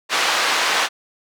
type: band-pass noise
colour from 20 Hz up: pink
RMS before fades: -19 dBFS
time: 0.09-0.89 s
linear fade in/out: 50 ms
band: 860 to 4900 Hz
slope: 12 dB/octave
effects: none